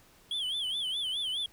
triangle tone with vibrato, 3242 Hz, G#7, 42 cents flat, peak -29 dBFS, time 0.31-1.46 s, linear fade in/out 2 ms, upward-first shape sine, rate 4.8 Hz, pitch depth 150 cents each way, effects pink hiss -60 dBFS RMS until 1.52 s

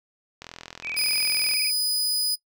click train, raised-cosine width 0.2 ms, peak -20 dBFS, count 48, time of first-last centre 0.42-1.536 s, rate 42.1 Hz
sine tone with vibrato, 2400 Hz, D7, 37 cents sharp, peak -28 dBFS, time 0.82-1.72 s, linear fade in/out 50 ms, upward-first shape square, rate 20 Hz, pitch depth 71 cents each way
sawtooth tone, 4978 Hz, D#8, in tune, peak -19 dBFS, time 0.96-2.36 s, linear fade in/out 20 ms
effects noise-tail reverb RT60 0.1 s tail -23 dB re dry

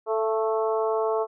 harmonic tone with a mistuned harmonic, 220 Hz, A3, in tune, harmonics 2 / 3 / 4 / 5 / 6, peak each -24 / -28 / -31 / -32 / -38 dBFS, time 0.06-1.27 s, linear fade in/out 50 ms, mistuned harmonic 3, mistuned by +21 cents, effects none

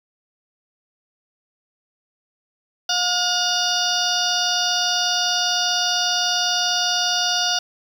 harmonic tone with a mistuned harmonic, 717 Hz, F5, 45 cents sharp, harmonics 1 / 2 / 4 / 5 / 6 / 7 / 8, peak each -26 / -26 / -26 / -26 / -26 / -26 / -26 dBFS, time 2.89-7.59 s, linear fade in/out 5 ms, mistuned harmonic 6, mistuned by +100 cents, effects 7-bit

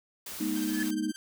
white noise, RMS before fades -40 dBFS, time 0.26-0.91 s, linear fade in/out 5 ms
sine chord, Ab suspended second, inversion none, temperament equal with one note detuned, 207.7 / 239.2 / 311.1 Hz, Ab3 / Bb3 / Eb4, 0 / +45 / 0 cents, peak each -34 / -34 / -30 dBFS, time 0.4-1.12 s, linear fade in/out 10 ms
10% pulse tone with tremolo, 1568 Hz, G6, in tune, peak -31 dBFS, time 0.56-1.16 s, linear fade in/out 0 ms, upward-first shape sine, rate 17 Hz, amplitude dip 90%
triangle tone with exponential growth, 1719 Hz, A6, 41 cents flat, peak -28 dBFS, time 0.6-0.83 s, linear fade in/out 0 ms, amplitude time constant 48 ms
effects none

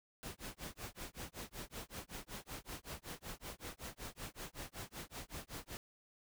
pink noise with tremolo, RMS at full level -45 dBFS, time 0.23-5.77 s, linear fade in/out 0 ms, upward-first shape sine, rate 5.3 Hz, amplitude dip 100%, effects none

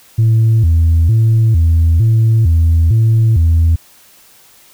sine tone with vibrato, 96 Hz, G2, 36 cents flat, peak -5 dBFS, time 0.18-3.76 s, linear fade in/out 10 ms, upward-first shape square, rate 1.1 Hz, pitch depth 270 cents each way, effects tanh soft clip ceiling -5 dBFS + white hiss -45 dBFS RMS until 4.73 s

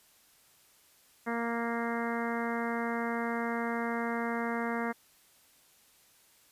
harmonic tone, 233.1 Hz, A#3, in tune, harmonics 1 / 2 / 3 / 4 / 5 / 6 / 7 / 8 / 9, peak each -34 / -37 / -39 / -40 / -41 / -42 / -42 / -43 / -44 dBFS, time 1.26-4.93 s, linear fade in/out 20 ms, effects white hiss -63 dBFS RMS until 6.51 s + resampled to 32000 Hz

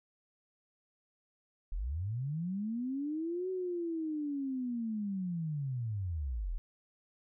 sine linear two-way sweep, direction up then down, 33.82 to 376.9 to 33.82 Hz, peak -33 dBFS, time 1.72-6.58 s, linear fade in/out 0 ms, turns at 3.5 s, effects none

